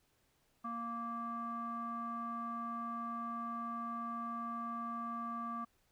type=tone with low-pass filter; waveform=square; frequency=233.1 Hz; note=A#3; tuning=in tune; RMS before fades=-41 dBFS; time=0.64-5.65 s; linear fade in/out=10 ms; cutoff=1200 Hz; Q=9.3; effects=pink hiss -75 dBFS RMS until 5.91 s